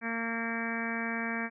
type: harmonic tone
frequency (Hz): 229.4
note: A#3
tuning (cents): -28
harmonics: 1 / 2 / 3 / 4 / 5 / 6 / 7 / 8 / 9 / 10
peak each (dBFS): -35 / -43 / -42 / -44 / -44 / -45 / -38 / -39 / -45 / -39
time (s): 0.01-1.5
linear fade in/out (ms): 50
effects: none